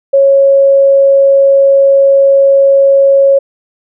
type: tone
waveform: sine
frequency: 550 Hz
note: C#5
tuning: 14 cents flat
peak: -3 dBFS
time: 0.13-3.39 s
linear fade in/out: 10 ms
effects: none